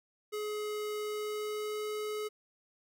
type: tone with pitch glide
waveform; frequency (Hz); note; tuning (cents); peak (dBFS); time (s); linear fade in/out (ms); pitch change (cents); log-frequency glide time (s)
square; 421.9 to 424.6; G#4 to G#4; +27 to +38; -35; 0.32-2.29; 20; +11; 0.97-1.91
effects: none